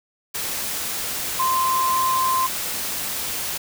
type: tone in noise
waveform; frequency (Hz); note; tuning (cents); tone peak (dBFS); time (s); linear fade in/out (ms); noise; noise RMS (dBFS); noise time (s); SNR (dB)
sine; 1041; C6; -9; -18; 1.39-2.47; 10; white; -27; 0.34-3.58; +6
effects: none